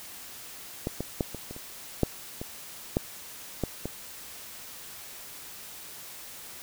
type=clicks; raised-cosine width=2 ms; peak=-15 / -17 / -12 / -23 / -25 / -29 / -8 / -21 / -10 / -13 / -18 dBFS; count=11; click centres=0.871 / 1.006 / 1.208 / 1.347 / 1.51 / 1.564 / 2.033 / 2.415 / 2.969 / 3.637 / 3.856 s; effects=white hiss -44 dBFS RMS until 6.62 s